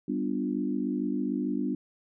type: chord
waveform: sine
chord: G dominant seventh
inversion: none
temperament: equal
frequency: 196 / 246.9 / 293.7 / 349.2 Hz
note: G3 / B3 / D4 / F4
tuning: 0 / 0 / 0 / 0 cents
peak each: -33 / -31 / -31 / -37 dBFS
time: 0.08-1.75 s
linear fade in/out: 5 ms
effects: none